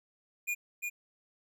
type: tone with echo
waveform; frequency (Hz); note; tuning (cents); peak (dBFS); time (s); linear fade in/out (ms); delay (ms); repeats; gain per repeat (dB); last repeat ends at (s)
square; 2431; D#7; -41; -31; 0.47-0.55; 20; 350; 1; -3; 0.9
effects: none